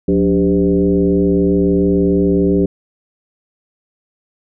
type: tone with frequency modulation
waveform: sine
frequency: 288 Hz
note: D4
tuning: 34 cents flat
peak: -10 dBFS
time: 0.08-2.66 s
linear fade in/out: 5 ms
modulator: 107 Hz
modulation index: 1.5
effects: none